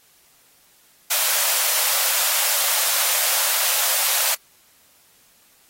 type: high-pass noise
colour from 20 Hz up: white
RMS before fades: -20 dBFS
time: 1.1-4.35 s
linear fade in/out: 10 ms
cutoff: 510 Hz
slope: 96 dB/octave
effects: white hiss -56 dBFS RMS until 5.69 s + AAC 48 kbps